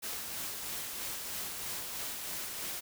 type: noise with tremolo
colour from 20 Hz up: white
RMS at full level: -38 dBFS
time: 0.02-2.81 s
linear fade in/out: 20 ms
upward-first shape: sine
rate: 3.1 Hz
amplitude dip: 30%
effects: none